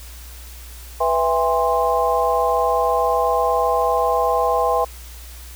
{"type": "tone cluster", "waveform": "sine", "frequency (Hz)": [493.5, 661, 809, 1048], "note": ["B4", "E5", "G#5", "C6"], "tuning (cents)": [-1, 5, -46, 2], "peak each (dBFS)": -21, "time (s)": [1, 4.85], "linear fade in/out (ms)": 10, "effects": ["added 60 Hz sine -36 dBFS peak until 5.55 s", "white hiss -42 dBFS RMS until 5.55 s"]}